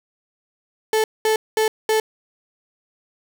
35% pulse tone bursts, 437 Hz, A4, 12 cents flat, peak -14 dBFS, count 4, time 0.93-2 s, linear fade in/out 2 ms, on 110 ms, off 210 ms, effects none

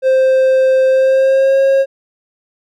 triangle tone with pitch glide, 524 to 541.5 Hz, C5 to C#5, +2 to -41 cents, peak -6 dBFS, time 0.02-1.86 s, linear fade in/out 50 ms, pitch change +57 cents, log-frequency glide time 0.88-1.6 s, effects none

